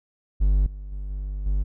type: tone with level steps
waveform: triangle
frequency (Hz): 49.13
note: G1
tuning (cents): +5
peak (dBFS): -14 / -31 / -27 / -25 / -18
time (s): 0.4-1.64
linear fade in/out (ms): 20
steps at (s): 0.66 / 0.92 / 1.1 / 1.46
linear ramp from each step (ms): 5
effects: none

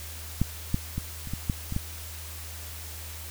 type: clicks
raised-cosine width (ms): 5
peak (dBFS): -10 / -11 / -17 / -25 / -18 / -13 / -20 / -15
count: 8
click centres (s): 0.416 / 0.744 / 0.98 / 1.273 / 1.336 / 1.498 / 1.724 / 1.764
effects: added 79 Hz sine -40 dBFS peak until 3.3 s + white hiss -42 dBFS RMS until 3.3 s

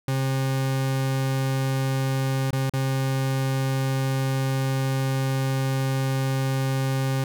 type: tone with dropouts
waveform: 40% pulse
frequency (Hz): 133.7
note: C3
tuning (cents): +38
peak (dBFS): -21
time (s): 0.08-7.24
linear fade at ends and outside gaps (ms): 2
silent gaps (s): 2.507-2.529 / 2.697-2.736
effects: none

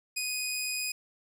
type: tone with ADSR envelope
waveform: 15% pulse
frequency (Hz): 2492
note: D#7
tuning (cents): +2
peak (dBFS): -22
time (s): 0.16-0.92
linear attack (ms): 13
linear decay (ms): 26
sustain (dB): -2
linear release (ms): 5
effects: none

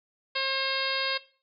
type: harmonic tone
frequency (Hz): 536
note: C5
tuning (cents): +42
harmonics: 1 / 2 / 3 / 4 / 5 / 6 / 7 / 8 / 9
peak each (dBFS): -35 / -35 / -35 / -35 / -35 / -35 / -35 / -35 / -35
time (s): 0.35-1.18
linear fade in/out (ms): 10
effects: noise-tail reverb RT60 0.4 s tail -18 dB re dry

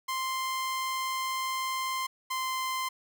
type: tone pair in turn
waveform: sawtooth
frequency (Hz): 1046.5 / 1039.9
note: C6 / C6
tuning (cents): 0 / -11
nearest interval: unison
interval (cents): 11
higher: first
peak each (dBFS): -26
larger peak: neither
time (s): 0.08-2.07 / 2.3-2.89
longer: first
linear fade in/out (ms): 10
effects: none

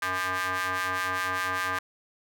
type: ring-modulated tone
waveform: sawtooth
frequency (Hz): 185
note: F#3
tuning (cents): 0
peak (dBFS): -20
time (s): 0.02-1.79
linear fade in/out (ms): 5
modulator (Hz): 1390
effects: none

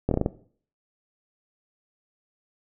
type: slowing click train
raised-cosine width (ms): 2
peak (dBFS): -9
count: 6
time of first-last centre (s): 0.09-0.261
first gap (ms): 23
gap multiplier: 1.2
effects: noise-tail reverb RT60 0.5 s tail -17 dB re dry

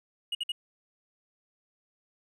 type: tone bursts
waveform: triangle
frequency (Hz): 2882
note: F#7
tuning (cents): -46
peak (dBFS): -27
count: 3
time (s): 0.32-0.52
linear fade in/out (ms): 5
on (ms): 30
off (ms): 55
effects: none

